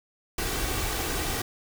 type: noise with comb filter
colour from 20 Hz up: pink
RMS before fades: -29 dBFS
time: 0.38-1.42 s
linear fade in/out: 5 ms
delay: 2.6 ms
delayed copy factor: +0.5
effects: none